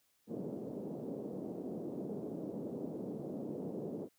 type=band-pass noise; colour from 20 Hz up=pink; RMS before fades=-42 dBFS; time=0.27-4.09 s; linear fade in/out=50 ms; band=180 to 510 Hz; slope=24 dB/octave; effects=white hiss -75 dBFS RMS until 4.18 s